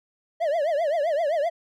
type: tone with vibrato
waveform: triangle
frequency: 622.3 Hz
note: D#5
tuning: in tune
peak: -19 dBFS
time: 0.4-1.5 s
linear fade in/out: 20 ms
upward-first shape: triangle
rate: 7.7 Hz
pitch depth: 220 cents each way
effects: none